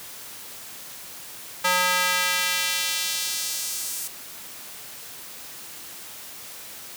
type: tone with high-pass filter sweep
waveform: square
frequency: 181 Hz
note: F#3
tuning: 38 cents flat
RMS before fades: -25 dBFS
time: 1.64-4.08 s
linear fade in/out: 10 ms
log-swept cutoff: 1000 to 8700 Hz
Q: 0.92
effects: white hiss -40 dBFS RMS until 6.96 s + high-pass 80 Hz 12 dB/octave